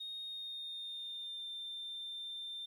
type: tone with pitch glide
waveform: sine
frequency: 3716 to 3583 Hz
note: A#7 to A7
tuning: -6 to +31 cents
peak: -40 dBFS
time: 0-2.66 s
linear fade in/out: 10 ms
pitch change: -63 cents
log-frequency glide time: 0.24-1.48 s
effects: tanh soft clip ceiling -38 dBFS + 12-bit